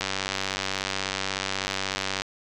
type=click train; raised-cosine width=0.2 ms; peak=-9 dBFS; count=214; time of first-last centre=0.01-2.22 s; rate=96.4 Hz; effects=resampled to 24000 Hz